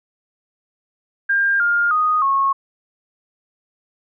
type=tone with pitch steps; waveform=sine; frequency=1601 / 1409.9 / 1241.7 / 1093.5 Hz; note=G6 / F6 / D#6 / C#6; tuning=+36 / +16 / -4 / -24 cents; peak=-14 dBFS; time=1.29-2.53 s; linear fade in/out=10 ms; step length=310 ms; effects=none